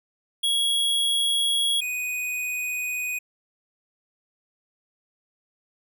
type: tone pair in turn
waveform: square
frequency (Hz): 3322 / 2489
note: G#7 / D#7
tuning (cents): 0 / 0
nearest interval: perfect fourth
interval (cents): 500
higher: first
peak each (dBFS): -21 / -27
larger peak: first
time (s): 0.43-1.81 / 1.81-3.19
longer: neither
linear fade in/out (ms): 10
effects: none